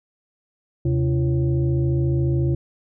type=tone with frequency modulation; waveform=sine; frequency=131.6 Hz; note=C3; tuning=10 cents sharp; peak=-17 dBFS; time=0.85-2.55 s; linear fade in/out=5 ms; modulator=209 Hz; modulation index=0.89; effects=none